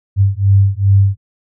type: beating tone pair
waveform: sine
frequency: 97.4 / 99.9 Hz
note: G2 / G2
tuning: -11 / +33 cents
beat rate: 2.5 Hz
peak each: -11 dBFS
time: 0.16-1.17 s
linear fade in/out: 50 ms
effects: none